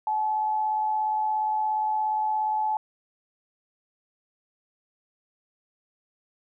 sine tone pair together, 762.9 / 860 Hz, G5 / A5, -47 / -40 cents, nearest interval major second, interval 207 cents, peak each -35 / -23 dBFS, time 0.07-2.77 s, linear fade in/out 2 ms, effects none

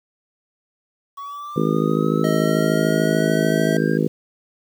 triangle linear sweep, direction up, 1118 to 1617 Hz, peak -28 dBFS, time 1.17-3.98 s, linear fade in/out 10 ms
harmonic tone, 53.5 Hz, A1, 48 cents flat, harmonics 3 / 4 / 5 / 6 / 7 / 8 / 9, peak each -22 / -23 / -24 / -25 / -25 / -26 / -27 dBFS, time 1.56-4.08 s, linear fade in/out 5 ms
square tone with pitch glide, 627 to 646.1 Hz, D#5 to E5, +13 to -35 cents, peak -24 dBFS, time 2.24-3.77 s, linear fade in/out 2 ms, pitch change +52 cents, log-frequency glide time 2.42-3.64 s
effects 8-bit

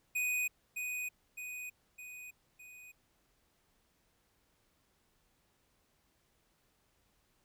square tone with echo, 2489 Hz, D#7, in tune, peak -32 dBFS, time 0.15-0.48 s, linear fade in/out 10 ms, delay 610 ms, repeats 4, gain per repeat -5 dB, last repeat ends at 2.92 s, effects pink hiss -74 dBFS RMS until 7.44 s

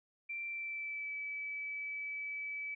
sine tone with pitch glide, 2353 to 2298 Hz, D7 to D7, +3 to -38 cents, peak -38 dBFS, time 0.29-2.75 s, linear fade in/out 10 ms, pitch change -41 cents, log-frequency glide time 0.46-1.13 s, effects none

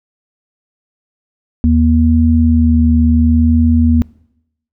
sine tone pair together, 79.2 / 238.3 Hz, D#2 / A#3, +31 / +38 cents, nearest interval octave + perfect fifth, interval 1907 cents, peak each -10 dBFS, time 1.64-4.02 s, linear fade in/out 0 ms, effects noise-tail reverb RT60 0.8 s tail -23 dB re dry

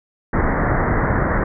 pink low-pass noise, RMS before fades -18 dBFS, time 0.33-1.44 s, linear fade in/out 5 ms, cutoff 2000 Hz, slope 96 dB/octave, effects none

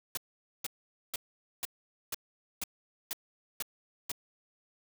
white noise bursts, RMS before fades -35 dBFS, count 9, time 0.15-4.117 s, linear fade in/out 2 ms, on 23 ms, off 470 ms, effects none

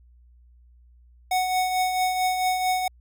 square tone with tremolo, 740 Hz, F#5, in tune, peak -20 dBFS, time 1.31-2.88 s, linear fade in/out 5 ms, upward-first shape triangle, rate 4.5 Hz, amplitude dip 50%, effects added 60 Hz sine -51 dBFS peak until 3 s

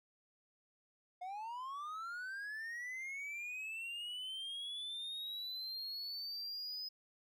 triangle linear sweep, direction up, 710 to 5060 Hz, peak -40 dBFS, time 1.21-6.89 s, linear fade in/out 10 ms, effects none

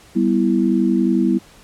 sine chord, E minor, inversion first, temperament equal, 196 / 246.9 / 329.6 Hz, G3 / B3 / E4, 0 / 0 / 0 cents, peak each -18 dBFS, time 0.15-1.39 s, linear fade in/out 20 ms, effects pink hiss -47 dBFS RMS until 1.63 s + low-pass 11000 Hz 12 dB/octave

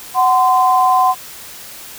sine tone pair together, 745.1 / 1033 Hz, F#5 / C6, +12 / -22 cents, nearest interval tritone, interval 566 cents, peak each -12 dBFS, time 0.14-1.15 s, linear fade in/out 50 ms, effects white hiss -34 dBFS RMS until 1.98 s

